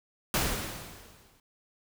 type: noise with exponential decay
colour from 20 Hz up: pink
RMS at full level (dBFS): -25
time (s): 0.34-1.4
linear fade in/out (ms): 2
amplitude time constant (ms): 230
effects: none